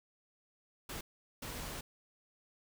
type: noise bursts at uneven times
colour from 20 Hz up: pink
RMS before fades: -43 dBFS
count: 2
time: 0.89-1.01 / 1.42-1.81 s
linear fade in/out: 5 ms
effects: none